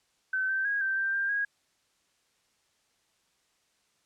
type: tone with pitch steps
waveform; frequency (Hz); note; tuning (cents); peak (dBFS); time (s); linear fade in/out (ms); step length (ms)
sine; 1530 / 1554 / 1642 / 1561 / 1574 / 1590 / 1642; G6 / G6 / G#6 / G6 / G6 / G6 / G#6; -42 / -16 / -20 / -8 / +7 / +24 / -20; -26; 0.33-1.45; 5; 160
effects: white hiss -71 dBFS RMS until 4.05 s + low-pass 8000 Hz 12 dB/octave